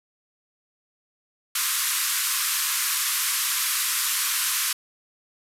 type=band-pass noise; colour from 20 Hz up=white; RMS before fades=-25 dBFS; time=1.55-4.73 s; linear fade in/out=5 ms; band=1000 to 14000 Hz; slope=96 dB/octave; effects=none